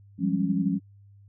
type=tone cluster; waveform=sine; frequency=172.4 / 190.8 / 202.9 / 274.2 Hz; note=F3 / G3 / G#3 / C#4; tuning=-22 / -47 / -40 / -19 cents; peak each=-28 dBFS; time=0.18-0.8 s; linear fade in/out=50 ms; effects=added 100 Hz sine -50 dBFS peak until 1.28 s